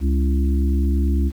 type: harmonic tone with a mistuned harmonic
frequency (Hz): 69.3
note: C#2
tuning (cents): 0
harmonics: 1 / 3 / 4 / 5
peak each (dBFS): -16 / -26 / -28 / -30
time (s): 0-1.32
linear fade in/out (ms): 50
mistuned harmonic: 5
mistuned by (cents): -43
effects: 8-bit